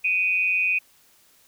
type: tone with amplitude modulation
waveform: sine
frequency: 2489 Hz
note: D#7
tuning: in tune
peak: -16 dBFS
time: 0.04-0.79 s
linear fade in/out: 10 ms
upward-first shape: sine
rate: 186 Hz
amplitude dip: 70%
effects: white hiss -58 dBFS RMS until 1.47 s